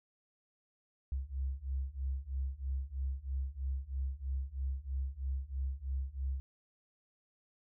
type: beating tone pair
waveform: sine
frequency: 65.41 / 68.51 Hz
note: C2 / C#2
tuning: 0 / -20 cents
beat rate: 3.1 Hz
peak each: -38 / -37 dBFS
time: 1.12-6.4 s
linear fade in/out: 0 ms
effects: none